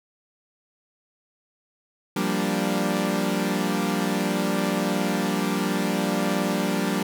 sawtooth chord, G minor seventh, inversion third, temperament equal, 174.61 / 196 / 233.1 / 293.7 Hz, F3 / G3 / Bb3 / D4, 0 / 0 / 0 / 0 cents, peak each -25 / -22 / -25 / -25 dBFS, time 2.16-7.03 s, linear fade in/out 5 ms, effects none

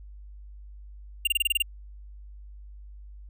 square tone bursts, 2794 Hz, F7, in tune, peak -21 dBFS, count 8, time 1.25-1.623 s, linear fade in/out 5 ms, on 23 ms, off 27 ms, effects added 50 Hz sine -42 dBFS peak until 3.29 s

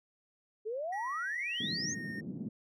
sine exponential sweep, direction up, 415.3 to 6770 Hz, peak -34 dBFS, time 0.65-1.95 s, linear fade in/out 20 ms
triangle tone with pitch glide, 1922 to 1836.3 Hz, B6 to A#6, -48 to -27 cents, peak -39 dBFS, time 0.92-2.21 s, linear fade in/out 10 ms, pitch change -79 cents, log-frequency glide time 1.44-2.09 s
white band-pass noise, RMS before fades -41 dBFS, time 1.6-2.49 s, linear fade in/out 5 ms, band 150 to 260 Hz, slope 24 dB/octave
effects none

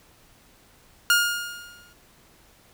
sawtooth tone with exponential decay, 1419 Hz, F6, 27 cents sharp, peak -11 dBFS, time 1.1-1.93 s, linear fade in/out 1 ms, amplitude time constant 180 ms, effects pink hiss -56 dBFS RMS until 2.73 s

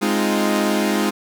sawtooth chord, F minor seventh, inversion first, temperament equal, 207.7 / 261.6 / 311.1 / 349.2 Hz, Ab3 / C4 / Eb4 / F4, 0 / 0 / 0 / 0 cents, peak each -16 / -22 / -19 / -20 dBFS, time 0.01-1.11 s, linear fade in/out 20 ms, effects none

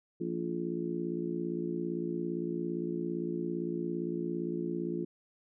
harmonic tone with a mistuned harmonic, 57.6 Hz, A#1, 20 cents flat, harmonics 3 / 4 / 5 / 6 / 7, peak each -38 / -41 / -39 / -35 / -43 dBFS, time 0.2-5.05 s, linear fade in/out 10 ms, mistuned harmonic 7, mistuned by +91 cents, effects none

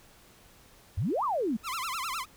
sine exponential two-way sweep, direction up then down, 77.2 to 1244.5 to 199.5 Hz, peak -26 dBFS, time 0.97-1.57 s, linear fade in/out 10 ms, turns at 1.24 s
sawtooth tone with vibrato, 1174.7 Hz, D6, in tune, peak -28 dBFS, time 1.63-2.26 s, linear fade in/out 50 ms, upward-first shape sine, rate 9.8 Hz, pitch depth 270 cents each way
effects pink hiss -57 dBFS RMS until 2.36 s

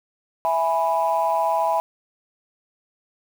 sine chord, E major, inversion none, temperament equal, 659.3 / 830.6 / 987.8 Hz, E5 / G#5 / B5, 0 / 0 / 0 cents, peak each -22 dBFS, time 0.45-1.8 s, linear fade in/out 0 ms, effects tanh soft clip ceiling -10 dBFS + 7-bit

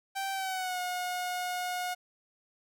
sawtooth tone with pitch glide, 779 to 722.6 Hz, G5 to F#5, -11 to -41 cents, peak -28 dBFS, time 0.15-1.95 s, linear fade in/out 20 ms, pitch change -130 cents, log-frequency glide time 0.32-0.8 s, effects none

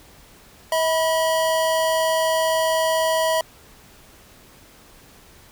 square tone pair together, 642 / 981.3 Hz, E5 / B5, -46 / -11 cents, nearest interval perfect fifth, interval 735 cents, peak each -20 / -24 dBFS, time 0.72-3.41 s, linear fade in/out 2 ms, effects pink hiss -49 dBFS RMS until 5.51 s

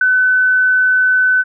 sine tone with ADSR envelope, 1509 Hz, F#6, 34 cents sharp, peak -7 dBFS, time 0.01-1.44 s, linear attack 4 ms, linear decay 3 ms, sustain -2 dB, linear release 38 ms, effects none

